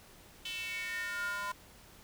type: tone with high-pass filter sweep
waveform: square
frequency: 203.2 Hz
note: G#3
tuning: 38 cents flat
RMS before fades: -38 dBFS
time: 0.45-1.52 s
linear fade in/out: 5 ms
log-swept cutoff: 3000 to 1100 Hz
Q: 6.1
effects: pink hiss -57 dBFS RMS until 2.03 s